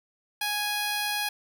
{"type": "tone with notch filter", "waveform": "5% pulse", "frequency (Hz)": 830.6, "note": "G#5", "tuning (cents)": 0, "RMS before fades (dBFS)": -29, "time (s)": [0.41, 1.29], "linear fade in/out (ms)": 5, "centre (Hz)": 7300, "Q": 0.85, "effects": []}